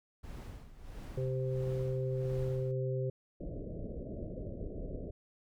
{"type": "noise with tremolo", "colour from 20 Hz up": "brown", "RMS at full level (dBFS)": -43, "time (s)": [0.23, 2.72], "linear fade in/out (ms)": 10, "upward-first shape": "sine", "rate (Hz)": 1.5, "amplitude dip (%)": 75}
{"type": "harmonic tone", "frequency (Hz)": 130, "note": "C3", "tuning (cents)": -11, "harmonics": [1, 3, 4], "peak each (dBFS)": [-33, -38, -39], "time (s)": [1.17, 3.1], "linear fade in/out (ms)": 5}
{"type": "low-pass noise", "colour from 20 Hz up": "pink", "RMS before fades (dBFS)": -41, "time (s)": [3.4, 5.11], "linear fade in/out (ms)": 10, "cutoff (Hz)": 640, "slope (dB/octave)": 96}
{"effects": []}